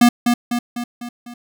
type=tone with echo; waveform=square; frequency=240 Hz; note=B3; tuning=49 cents flat; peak=-8 dBFS; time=0.01-0.09 s; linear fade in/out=5 ms; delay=250 ms; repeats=5; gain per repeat=-5 dB; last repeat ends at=1.34 s; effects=none